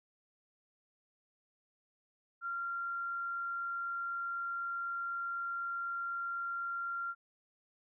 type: tone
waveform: sine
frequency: 1382 Hz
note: F6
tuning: 19 cents flat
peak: -35 dBFS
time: 2.41-7.15 s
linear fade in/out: 50 ms
effects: none